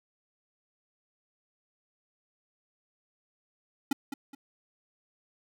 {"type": "tone with echo", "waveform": "square", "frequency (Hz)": 277.2, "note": "C#4", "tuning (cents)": 0, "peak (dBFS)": -24, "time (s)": [3.91, 3.93], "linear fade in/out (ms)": 5, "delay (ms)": 210, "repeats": 2, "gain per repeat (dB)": -10, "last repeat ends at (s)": 4.35, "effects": []}